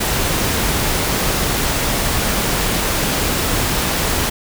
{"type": "noise", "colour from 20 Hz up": "pink", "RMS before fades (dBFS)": -18, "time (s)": [0, 4.3], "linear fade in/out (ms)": 10, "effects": []}